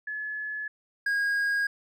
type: tone pair in turn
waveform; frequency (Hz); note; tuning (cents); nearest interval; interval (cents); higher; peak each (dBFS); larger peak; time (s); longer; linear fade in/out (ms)
sine / triangle; 1710 / 1635.1; A6 / G#6; -50 / -27; minor second; 77; first; -31 / -22; second; 0.07-0.68 / 1.06-1.67; neither; 5
effects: none